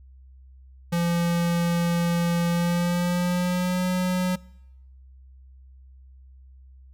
square tone with pitch glide, 171.3 to 182.54 Hz, F3 to F#3, -33 to -23 cents, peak -22 dBFS, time 0.92-4.36 s, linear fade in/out 10 ms, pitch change +110 cents, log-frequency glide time 2.49-3.86 s, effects noise-tail reverb RT60 0.9 s tail -24 dB re dry + added 65 Hz sine -46 dBFS peak until 6.93 s

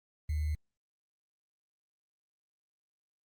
sine tone with sample-and-hold, 76 Hz, D#2, 40 cents flat, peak -29 dBFS, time 0.29-0.55 s, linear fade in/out 5 ms, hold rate 2100 Hz, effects Opus 32 kbps

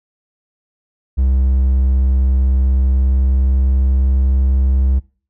triangle tone with pitch glide, 65.41 to 66.06 Hz, C2 to C2, 0 to +17 cents, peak -9 dBFS, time 1.17-5 s, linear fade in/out 20 ms, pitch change +17 cents, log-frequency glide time 2.55-4.4 s, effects noise-tail reverb RT60 0.4 s tail -22 dB re dry

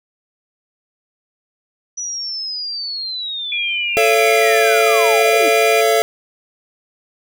sine linear sweep, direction down, 5920 to 272.9 Hz, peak -22 dBFS, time 1.97-5.49 s, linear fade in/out 10 ms
sine tone, 2400 Hz, D7, 37 cents sharp, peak -19 dBFS, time 3.52-5.81 s, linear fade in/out 2 ms
square chord, A augmented, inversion none, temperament equal with one note detuned, 440 / 554.4 / 680.9 Hz, A4 / C#5 / E#5, 0 / 0 / -44 cents, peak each -16 / -21 / -16 dBFS, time 3.97-6.02 s, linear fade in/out 0 ms
effects none

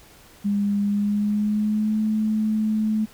sine tone with pitch glide, 202.9 to 216.2 Hz, G#3 to A3, -40 to -30 cents, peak -19 dBFS, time 0.44-3.06 s, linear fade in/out 20 ms, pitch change +110 cents, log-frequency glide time 0.83-2.01 s, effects pink hiss -50 dBFS RMS until 3.13 s

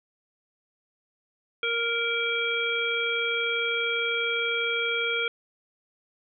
harmonic tone, 466.2 Hz, A#4, in tune, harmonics 1 / 3 / 5 / 7, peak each -31 / -30 / -28 / -31 dBFS, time 1.63-5.28 s, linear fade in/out 2 ms, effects none

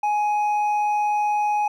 sine tone with hard clipping, 836 Hz, G#5, 11 cents sharp, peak -20 dBFS, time 0.03-1.68 s, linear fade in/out 5 ms, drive 4 dB, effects none

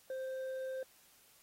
sine tone with hard clipping, 523.3 Hz, C5, in tune, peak -39 dBFS, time 0.1-0.83 s, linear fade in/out 2 ms, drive 4 dB, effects white hiss -65 dBFS RMS until 1.42 s + AAC 48 kbps

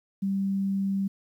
sine tone, 195.4 Hz, G3, 5 cents flat, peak -24 dBFS, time 0.22-1.08 s, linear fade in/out 10 ms, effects 10-bit

